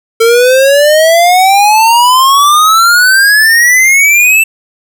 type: exponential sweep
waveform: square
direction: up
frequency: 450 to 2676 Hz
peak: -4 dBFS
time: 0.2-4.44 s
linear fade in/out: 10 ms
effects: none